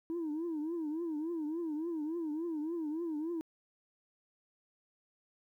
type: tone with vibrato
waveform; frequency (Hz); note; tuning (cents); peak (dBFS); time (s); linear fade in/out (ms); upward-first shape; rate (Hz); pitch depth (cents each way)
sine; 320; D#4; +49; -32; 0.1-3.41; 0; triangle; 3.5; 160
effects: tanh soft clip ceiling -32 dBFS + 12-bit